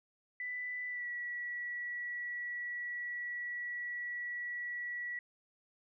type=tone with pitch glide; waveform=sine; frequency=1987 to 1939.4 Hz; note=B6 to B6; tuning=+10 to -32 cents; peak=-37 dBFS; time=0.4-5.19 s; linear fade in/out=2 ms; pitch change=-42 cents; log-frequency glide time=0.88-1.08 s; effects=none